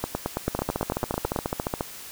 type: two click trains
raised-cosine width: 1 ms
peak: -11 / -11 dBFS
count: 20 / 13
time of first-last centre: 0.48-1.809 / 0.04-1.362 s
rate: 14.3 / 9.08 Hz
effects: white hiss -41 dBFS RMS until 2.11 s